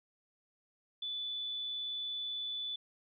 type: tone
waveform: sine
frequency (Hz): 3479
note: A7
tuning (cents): -20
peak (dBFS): -36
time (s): 1.02-2.76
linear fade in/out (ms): 5
effects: none